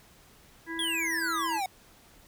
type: harmonic tone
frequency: 329.6 Hz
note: E4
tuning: in tune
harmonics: 1 / 3 / 5 / 6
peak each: -36 / -42 / -38 / -41 dBFS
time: 0.66-1.61 s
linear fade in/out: 50 ms
type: exponential sweep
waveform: square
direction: down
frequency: 3435 to 733 Hz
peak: -29 dBFS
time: 0.79-1.66 s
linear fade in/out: 2 ms
effects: pink hiss -57 dBFS RMS until 2.27 s